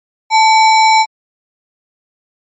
sine tone with sample-and-hold, 880 Hz, A5, in tune, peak -5 dBFS, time 0.3-1.06 s, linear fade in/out 50 ms, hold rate 3150 Hz, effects MP3 32 kbps

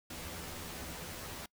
pink noise with comb filter, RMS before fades -44 dBFS, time 0.1-1.46 s, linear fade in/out 5 ms, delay 12 ms, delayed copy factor +0.85, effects noise-tail reverb RT60 0.1 s tail -24 dB re dry

